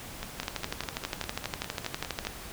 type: two click trains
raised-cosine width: 0.2 ms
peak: -17 / -13 dBFS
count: 11 / 24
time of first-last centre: 0.23-2.25 / 0.4-2.27 s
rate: 4.95 / 12.3 Hz
effects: pink hiss -43 dBFS RMS until 2.52 s